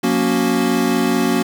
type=tone cluster; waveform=square; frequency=179.6 / 235.1 / 280 / 370.4 Hz; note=F3 / A#3 / C#4 / F#4; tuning=+49 / +15 / +18 / +2 cents; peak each=-24 / -19 / -21 / -22 dBFS; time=0.03-1.43 s; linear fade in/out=10 ms; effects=7-bit